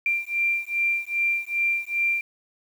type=beating tone pair; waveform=sine; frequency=2369 / 2371.5 Hz; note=D7 / D7; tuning=+14 / +16 cents; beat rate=2.5 Hz; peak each=-25 dBFS; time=0.06-2.21 s; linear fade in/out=2 ms; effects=8-bit